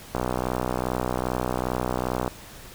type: click train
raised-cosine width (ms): 1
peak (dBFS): -11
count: 134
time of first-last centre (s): 0.15-2.278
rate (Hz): 62.5
effects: pink hiss -44 dBFS RMS until 2.74 s